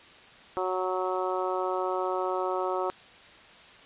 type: harmonic tone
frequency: 185 Hz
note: F#3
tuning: in tune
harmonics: 2 / 3 / 4 / 5 / 6 / 7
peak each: -31 / -33 / -34 / -35 / -36 / -36 dBFS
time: 0.57-2.9 s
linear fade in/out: 0 ms
effects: white hiss -51 dBFS RMS until 3.85 s + resampled to 8000 Hz